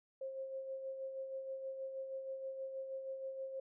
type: tone with tremolo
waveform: sine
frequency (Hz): 533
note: C5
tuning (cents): +32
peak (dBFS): -39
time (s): 0.21-3.6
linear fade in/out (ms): 5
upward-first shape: sine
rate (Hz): 6.3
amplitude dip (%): 45
effects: none